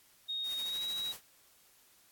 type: tone with pitch glide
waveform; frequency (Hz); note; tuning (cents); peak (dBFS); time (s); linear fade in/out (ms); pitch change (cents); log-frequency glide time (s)
sine; 3729 to 3840; A#7 to B7; 0 to -49; -34; 0.28-1.13; 20; +51; 0.55-0.84
type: noise with tremolo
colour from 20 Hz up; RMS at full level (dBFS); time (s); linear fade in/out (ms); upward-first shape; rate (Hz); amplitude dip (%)
white; -46; 0.43-1.21; 50; sine; 13; 45
effects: white hiss -64 dBFS RMS until 2.11 s + AAC 64 kbps